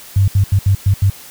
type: tone bursts at uneven times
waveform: sine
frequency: 98 Hz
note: G2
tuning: in tune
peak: -8 dBFS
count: 6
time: 0.16-0.28 / 0.35-0.44 / 0.52-0.59 / 0.66-0.75 / 0.86-0.94 / 1.02-1.1 s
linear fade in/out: 5 ms
effects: white hiss -37 dBFS RMS until 1.3 s